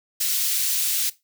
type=high-pass noise; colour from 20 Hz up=white; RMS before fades=-23 dBFS; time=0.2-1.1 s; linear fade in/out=10 ms; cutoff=3100 Hz; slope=12 dB/octave; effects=noise-tail reverb RT60 0.2 s tail -17 dB re dry